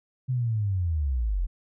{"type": "linear sweep", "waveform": "sine", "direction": "down", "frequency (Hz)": [130.81, 39.16], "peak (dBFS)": -23, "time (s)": [0.28, 1.47], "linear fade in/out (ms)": 20, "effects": []}